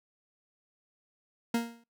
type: tone with exponential decay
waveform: 40% pulse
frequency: 233.1 Hz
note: A#3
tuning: in tune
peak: -23 dBFS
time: 1.54-1.84 s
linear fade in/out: 5 ms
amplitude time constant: 64 ms
effects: noise-tail reverb RT60 0.2 s tail -25 dB re dry